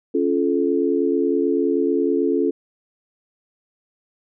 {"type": "chord", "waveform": "sine", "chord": "Db augmented", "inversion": "none", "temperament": "just", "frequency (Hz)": [277.2, 346.5, 433.1], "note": ["Db4", "F4", "A4"], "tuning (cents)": [0, -14, -27], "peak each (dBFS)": -21, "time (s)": [0.14, 2.51], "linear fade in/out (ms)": 10, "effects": []}